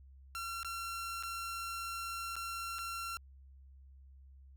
sawtooth tone with dropouts, 1364 Hz, F6, 41 cents flat, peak -35 dBFS, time 0.35-3.17 s, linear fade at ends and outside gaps 0 ms, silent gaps 0.631-0.647 / 1.226-1.234 / 2.356-2.365 / 2.785-2.789 s, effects added 67 Hz sine -54 dBFS peak until 4.56 s

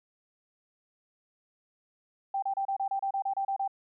sine tone bursts, 784 Hz, G5, in tune, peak -27 dBFS, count 12, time 2.34-3.678 s, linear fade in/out 5 ms, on 84 ms, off 30 ms, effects none

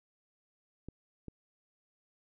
clicks, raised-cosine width 3 ms, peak -30 dBFS, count 2, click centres 0.886 / 1.283 s, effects none

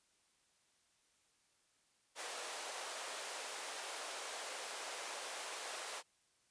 pink high-pass noise, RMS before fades -45 dBFS, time 2.15-6.03 s, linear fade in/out 50 ms, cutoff 480 Hz, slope 24 dB/octave, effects white hiss -75 dBFS RMS until 6.5 s + resampled to 22050 Hz

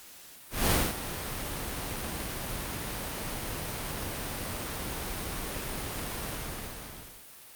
pink noise with ADSR envelope, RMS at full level -23 dBFS, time 0.5-7.27 s, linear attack 210 ms, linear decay 230 ms, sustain -12 dB, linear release 1000 ms, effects white hiss -50 dBFS RMS until 7.55 s + Opus 48 kbps

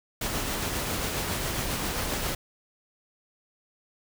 pink noise with tremolo, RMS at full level -29 dBFS, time 0.21-2.35 s, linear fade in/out 5 ms, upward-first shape sine, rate 7.4 Hz, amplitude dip 25%, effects none

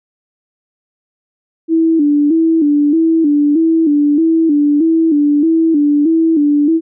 sine tone with vibrato, 308.5 Hz, D#4, 15 cents flat, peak -8 dBFS, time 1.68-6.81 s, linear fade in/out 50 ms, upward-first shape square, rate 1.6 Hz, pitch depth 95 cents each way, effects none

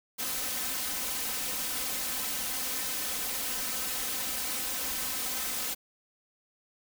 white noise with comb filter, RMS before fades -33 dBFS, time 0.18-5.75 s, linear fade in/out 20 ms, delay 3.9 ms, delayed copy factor +0.95, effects none

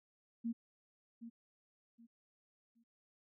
sine tone with echo, 231.8 Hz, A#3, 10 cents flat, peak -35 dBFS, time 0.44-0.53 s, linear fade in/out 20 ms, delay 770 ms, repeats 3, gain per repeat -11 dB, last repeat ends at 2.84 s, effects none

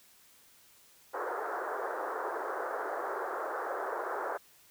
pink band-pass noise, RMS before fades -36 dBFS, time 1.13-4.38 s, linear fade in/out 20 ms, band 380 to 1600 Hz, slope 48 dB/octave, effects white hiss -61 dBFS RMS until 4.7 s

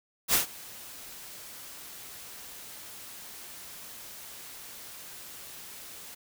white noise with ADSR envelope, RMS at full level -22 dBFS, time 0.28-6.15 s, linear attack 58 ms, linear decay 120 ms, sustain -23 dB, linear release 11 ms, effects none

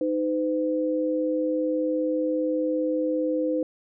sine tone pair together, 310.6 / 508.1 Hz, D#4 / B4, -3 / +49 cents, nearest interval major sixth, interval 852 cents, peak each -25 dBFS, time 0.01-3.63 s, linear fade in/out 2 ms, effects none

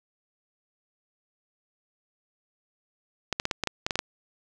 clicks, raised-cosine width 0.2 ms, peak -9 dBFS, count 10, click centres 3.327 / 3.399 / 3.454 / 3.512 / 3.637 / 3.673 / 3.865 / 3.908 / 3.956 / 3.991 s, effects none

